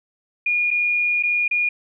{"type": "tone with dropouts", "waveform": "sine", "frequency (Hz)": 2434, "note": "D#7", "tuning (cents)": -39, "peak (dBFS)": -17, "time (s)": [0.46, 1.69], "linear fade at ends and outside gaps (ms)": 5, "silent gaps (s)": [[0.706, 0.711], [1.227, 1.234], [1.48, 1.511]], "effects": []}